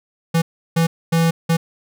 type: tone bursts at uneven times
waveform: square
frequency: 165.4 Hz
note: E3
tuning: 6 cents sharp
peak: -14 dBFS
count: 4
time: 0.34-0.42 / 0.76-0.87 / 1.12-1.31 / 1.49-1.57 s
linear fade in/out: 10 ms
effects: none